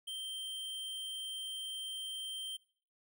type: tone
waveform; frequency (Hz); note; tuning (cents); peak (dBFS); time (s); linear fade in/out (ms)
square; 3139; G7; +2; -40; 0.07-2.57; 10
effects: noise-tail reverb RT60 0.5 s tail -22 dB re dry

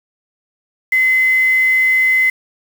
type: tone with quantisation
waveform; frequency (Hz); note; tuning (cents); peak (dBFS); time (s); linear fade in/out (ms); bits
sine; 2045; C7; -40; -10; 0.92-2.3; 5; 5
effects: none

